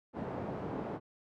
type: band-pass noise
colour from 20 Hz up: pink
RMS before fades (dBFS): -39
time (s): 0.13-1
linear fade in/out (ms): 50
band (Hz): 150 to 740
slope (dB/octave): 12
effects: none